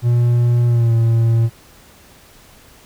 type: tone with pitch glide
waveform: triangle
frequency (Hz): 120 to 114.85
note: B2 to A#2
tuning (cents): -49 to -25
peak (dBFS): -9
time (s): 0.02-1.5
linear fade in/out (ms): 50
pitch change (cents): -76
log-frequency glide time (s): 0.67-0.93
effects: pink hiss -46 dBFS RMS until 2.85 s